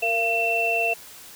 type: tone cluster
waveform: sine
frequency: 461.8 / 686 / 2688 Hz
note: A#4 / F5 / E7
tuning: -16 / -31 / +33 cents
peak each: -29 / -25 / -22 dBFS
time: 0.02-0.94 s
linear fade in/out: 10 ms
effects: white hiss -44 dBFS RMS until 1.35 s